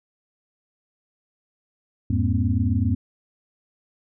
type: tone cluster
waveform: sine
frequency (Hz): 85.2 / 104.6 / 210.4 / 242.2 / 269.7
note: F2 / G#2 / G#3 / B3 / C#4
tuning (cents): -42 / +13 / +23 / -34 / -47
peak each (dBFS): -23 / -22 / -30 / -26 / -30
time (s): 2.1-2.95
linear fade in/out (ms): 5
effects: none